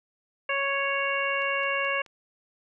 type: harmonic tone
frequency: 554.4 Hz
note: C#5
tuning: in tune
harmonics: 1 / 2 / 3 / 4 / 5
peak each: -31 / -31 / -31 / -31 / -31 dBFS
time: 0.49-2.02 s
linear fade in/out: 5 ms
type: click train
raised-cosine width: 0.2 ms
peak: -34 dBFS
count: 4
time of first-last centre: 1.42-2.062 s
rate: 4.67 Hz
effects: none